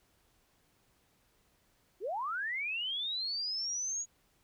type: linear sweep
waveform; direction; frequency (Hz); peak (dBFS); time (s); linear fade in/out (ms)
sine; up; 329.6 to 6780; -33; 2-4.06; 50
effects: pink hiss -71 dBFS RMS until 4.43 s